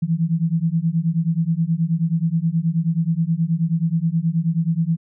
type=beating tone pair; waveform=sine; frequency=160.4 / 169.8 Hz; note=E3 / F3; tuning=-47 / -48 cents; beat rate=9.4 Hz; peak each=-20 dBFS; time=0.02-4.97 s; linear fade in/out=10 ms; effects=none